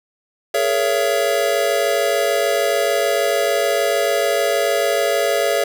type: chord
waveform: square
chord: A# half-diminished seventh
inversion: third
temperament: just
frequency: 419.5 / 466.2 / 559.4 / 671.3 Hz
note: G#4 / A#4 / C#5 / E5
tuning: +17 / 0 / +16 / +31 cents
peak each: -23 / -25 / -21 / -21 dBFS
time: 0.54-5.64 s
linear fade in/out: 5 ms
effects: none